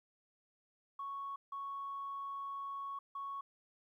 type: tone bursts at uneven times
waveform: sine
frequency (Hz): 1108.7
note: C#6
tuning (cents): 0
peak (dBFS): -39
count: 3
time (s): 0.99-1.36 / 1.52-2.99 / 3.15-3.41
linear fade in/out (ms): 5
effects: tanh soft clip ceiling -35 dBFS + 13-bit